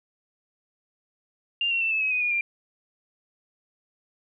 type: tone with pitch steps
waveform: sine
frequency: 2794 / 2732 / 2671 / 2611 / 2553 / 2496 / 2441 / 2386 Hz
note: F7 / F7 / E7 / E7 / D#7 / D#7 / D#7 / D7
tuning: 0 / -39 / +22 / -17 / +44 / +5 / -34 / +27 cents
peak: -22 dBFS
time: 1.61-2.41 s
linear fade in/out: 2 ms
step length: 100 ms
effects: none